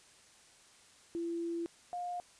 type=tone pair in turn; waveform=sine; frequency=337.9 / 709.4 Hz; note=E4 / F5; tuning=+43 / +27 cents; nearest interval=octave + minor second; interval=1284 cents; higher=second; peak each=-34 / -36 dBFS; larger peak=first; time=1.15-1.66 / 1.93-2.2 s; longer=first; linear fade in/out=0 ms; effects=white hiss -61 dBFS RMS until 2.39 s + resampled to 22050 Hz